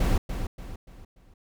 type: noise with echo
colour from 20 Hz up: brown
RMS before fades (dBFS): -22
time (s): 0-0.18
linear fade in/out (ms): 5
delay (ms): 290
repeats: 4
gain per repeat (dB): -8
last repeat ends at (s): 1.34
effects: none